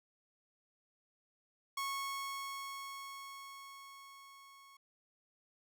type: tone with level ramp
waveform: sawtooth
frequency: 1100 Hz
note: C#6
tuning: 14 cents flat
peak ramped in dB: -32 to -54 dBFS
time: 1.77-4.77 s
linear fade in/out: 5 ms
effects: none